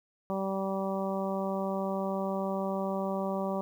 harmonic tone, 193.3 Hz, G3, 24 cents flat, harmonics 1 / 2 / 3 / 4 / 5 / 6, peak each -33 / -37 / -34 / -39 / -40 / -42 dBFS, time 0.3-3.61 s, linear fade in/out 0 ms, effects 10-bit

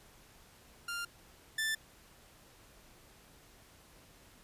sawtooth tone pair in turn, 1396.9 / 1765.6 Hz, F6 / A6, 0 / +5 cents, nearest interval major third, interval 405 cents, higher second, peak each -33 / -28 dBFS, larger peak second, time 0.88-1.05 / 1.58-1.75 s, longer neither, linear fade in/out 5 ms, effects pink hiss -60 dBFS RMS until 4.43 s + resampled to 32000 Hz

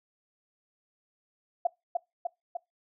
sine tone with echo, 698 Hz, F5, 1 cent flat, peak -21 dBFS, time 1.65-1.67 s, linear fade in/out 5 ms, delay 300 ms, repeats 3, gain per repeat -3 dB, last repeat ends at 2.57 s, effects noise-tail reverb RT60 0.2 s tail -23 dB re dry

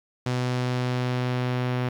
sawtooth tone with low-pass filter sweep, 125.2 Hz, B2, 24 cents sharp, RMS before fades -26 dBFS, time 0.26-1.89 s, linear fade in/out 5 ms, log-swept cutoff 6200 to 2900 Hz, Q 0.93, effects 9-bit

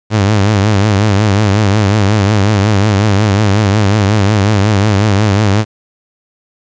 sawtooth tone with vibrato, 102.8 Hz, G#2, 17 cents flat, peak -4 dBFS, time 0.1-5.65 s, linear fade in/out 50 ms, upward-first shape triangle, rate 5.5 Hz, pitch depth 130 cents each way, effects resampled to 16000 Hz + 7-bit

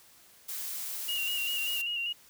blue noise, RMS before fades -37 dBFS, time 0.48-1.82 s, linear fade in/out 10 ms
sine tone with vibrato, 2820 Hz, F7, 16 cents sharp, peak -30 dBFS, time 1.08-2.13 s, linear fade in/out 10 ms, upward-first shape square, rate 5.1 Hz, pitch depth 34 cents each way
effects white hiss -58 dBFS RMS until 2.29 s

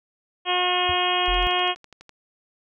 harmonic tone, 360.2 Hz, F#4, 46 cents flat, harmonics 1 / 2 / 3 / 4 / 5 / 6 / 7 / 8 / 9, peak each -29 / -25 / -27 / -35 / -33 / -33 / -30 / -27 / -27 dBFS, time 0.45-1.75 s, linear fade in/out 50 ms
sine tone with exponential decay, 82.5 Hz, E2, 2 cents sharp, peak -27 dBFS, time 0.89-0.97 s, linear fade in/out 5 ms, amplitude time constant 17 ms
click train, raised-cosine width 0.2 ms, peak -27 dBFS, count 11, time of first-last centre 1.26-2.093 s, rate 12 Hz
sine tone, 43 Hz, F1, 26 cents flat, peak -24 dBFS, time 1.28-1.47 s, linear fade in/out 0 ms
effects none

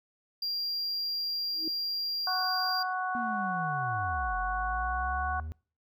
triangle tone, 4767 Hz, D8, 25 cents sharp, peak -29 dBFS, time 0.42-2.83 s, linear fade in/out 5 ms
sine tone with exponential growth, 319.9 Hz, D#4, 48 cents sharp, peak -31 dBFS, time 1.51-1.68 s, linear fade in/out 2 ms, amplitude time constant 36 ms
harmonic tone, 370 Hz, F#4, in tune, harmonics 2 / 3 / 4, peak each -32 / -34 / -35 dBFS, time 2.27-5.4 s, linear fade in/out 2 ms
triangle linear two-way sweep, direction down then up, 243 to 43.65 to 80.3 Hz, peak -33 dBFS, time 3.15-5.52 s, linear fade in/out 0 ms, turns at 4.36 s
effects noise-tail reverb RT60 0.4 s tail -24 dB re dry

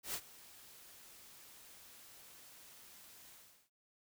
white noise with ADSR envelope, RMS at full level -39 dBFS, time 0.03-3.7 s, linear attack 110 ms, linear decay 63 ms, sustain -19 dB, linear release 380 ms, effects none

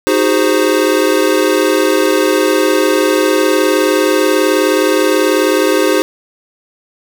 square chord, Ab dominant seventh, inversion second, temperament equal with one note detuned, 311.1 / 370 / 409.8 / 523.3 Hz, Eb4 / Gb4 / Ab4 / C5, 0 / 0 / -23 / 0 cents, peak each -16 dBFS, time 0.07-6.02 s, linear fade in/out 0 ms, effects none

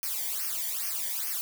blue noise with flanger, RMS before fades -32 dBFS, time 0.03-1.41 s, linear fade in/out 0 ms, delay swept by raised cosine 0.26 to 0.77 ms, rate 2.4 Hz, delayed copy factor -1, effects none

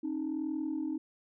sine tone pair together, 269.9 / 311.1 Hz, C#4 / D#4, -46 / 0 cents, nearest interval major second, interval 246 cents, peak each -35 / -32 dBFS, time 0.03-0.98 s, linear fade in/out 10 ms, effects tanh soft clip ceiling -27 dBFS

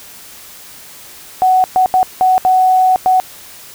sine tone bursts at uneven times, 745 Hz, F#5, 12 cents sharp, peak -7 dBFS, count 6, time 1.42-1.64 / 1.76-1.86 / 1.94-2.03 / 2.21-2.38 / 2.45-2.96 / 3.06-3.2 s, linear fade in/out 0 ms, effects white hiss -36 dBFS RMS until 3.74 s

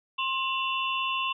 sine tone cluster, 1058 / 2708 / 2945 / 3493 Hz, C6 / E7 / F#7 / A7, +19 / +46 / -9 / -13 cents, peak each -29 / -31 / -34 / -38 dBFS, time 0.18-1.33 s, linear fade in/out 10 ms, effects none

